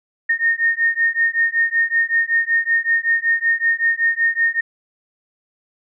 sine beating tone pair, 1836 / 1841.3 Hz, A#6 / A#6, -27 / -22 cents, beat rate 5.3 Hz, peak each -18 dBFS, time 0.29-4.61 s, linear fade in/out 10 ms, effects none

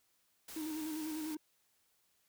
white noise, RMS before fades -49 dBFS, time 0.48-1.35 s, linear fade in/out 5 ms
triangle tone with vibrato, 311.1 Hz, D#4, in tune, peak -36 dBFS, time 0.56-1.37 s, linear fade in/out 5 ms, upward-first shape square, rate 10 Hz, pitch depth 36 cents each way
effects white hiss -75 dBFS RMS until 2.28 s

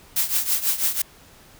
blue noise with tremolo, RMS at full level -19 dBFS, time 0.16-1.02 s, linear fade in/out 5 ms, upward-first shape triangle, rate 6.1 Hz, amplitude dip 85%, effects pink hiss -50 dBFS RMS until 1.59 s

